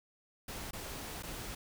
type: noise with dropouts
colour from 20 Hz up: pink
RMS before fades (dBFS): -43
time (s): 0.48-1.55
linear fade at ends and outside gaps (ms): 5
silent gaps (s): 0.71-0.731 / 1.226-1.232
effects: none